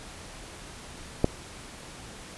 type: click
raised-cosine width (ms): 2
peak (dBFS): -6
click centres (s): 1.244
effects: pink hiss -44 dBFS RMS until 2.37 s + resampled to 24000 Hz